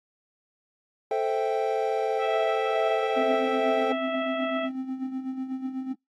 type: chord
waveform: triangle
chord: A minor seventh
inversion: none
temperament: equal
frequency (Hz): 440 / 523.3 / 659.3 / 784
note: A4 / C5 / E5 / G5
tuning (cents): 0 / 0 / 0 / 0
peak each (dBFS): -25 / -29 / -29 / -27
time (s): 1.11-3.92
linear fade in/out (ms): 2
type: harmonic tone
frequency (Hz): 657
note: E5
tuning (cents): -6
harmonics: 1 / 2 / 3 / 4 / 5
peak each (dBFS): -28 / -34 / -38 / -40 / -42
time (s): 2.18-4.7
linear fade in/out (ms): 50
type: tone with tremolo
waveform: triangle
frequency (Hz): 261.6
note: C4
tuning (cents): 0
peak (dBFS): -25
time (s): 3.16-5.94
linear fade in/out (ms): 20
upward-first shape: sine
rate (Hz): 8.1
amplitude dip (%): 65
effects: noise-tail reverb RT60 0.2 s tail -25 dB re dry + AAC 32 kbps